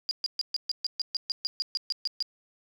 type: tone bursts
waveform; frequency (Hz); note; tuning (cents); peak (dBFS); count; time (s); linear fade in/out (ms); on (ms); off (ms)
sine; 4844; D#8; -47; -25; 15; 0.09-2.225; 0; 21; 130
effects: none